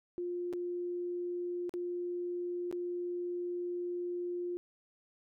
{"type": "tone with dropouts", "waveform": "sine", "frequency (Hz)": 352.6, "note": "F4", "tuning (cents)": 17, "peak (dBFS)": -34, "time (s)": [0.18, 4.57], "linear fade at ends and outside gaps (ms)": 0, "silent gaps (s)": [[0.528, 0.535], [1.694, 1.739], [2.713, 2.726]], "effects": []}